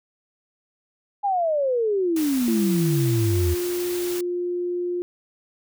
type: exponential sweep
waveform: sine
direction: down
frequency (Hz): 830.6 to 79.3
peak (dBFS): -19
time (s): 1.23-3.55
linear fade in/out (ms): 20
type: noise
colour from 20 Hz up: white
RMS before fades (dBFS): -34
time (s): 2.16-4.21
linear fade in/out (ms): 5
type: tone with pitch glide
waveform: sine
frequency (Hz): 337.7 to 353.7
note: E4 to F4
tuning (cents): +42 to +22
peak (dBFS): -23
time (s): 2.48-5.02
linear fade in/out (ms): 0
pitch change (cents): +80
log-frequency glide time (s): 3.29-3.39
effects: none